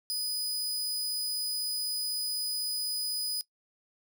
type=tone; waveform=sawtooth; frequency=4978 Hz; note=D#8; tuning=in tune; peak=-27 dBFS; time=0.1-3.41 s; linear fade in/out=0 ms; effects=noise-tail reverb RT60 0.1 s tail -20 dB re dry